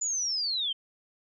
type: linear sweep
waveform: sine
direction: down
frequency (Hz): 7040 to 3067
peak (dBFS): -27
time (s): 0.01-0.73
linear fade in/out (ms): 10
effects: none